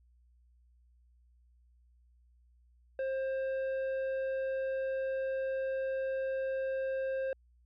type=tone with tanh clipping; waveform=triangle; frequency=531 Hz; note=C5; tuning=25 cents sharp; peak=-33 dBFS; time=2.99-7.33 s; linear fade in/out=2 ms; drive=12 dB; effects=added 60 Hz sine -62 dBFS peak until 7.65 s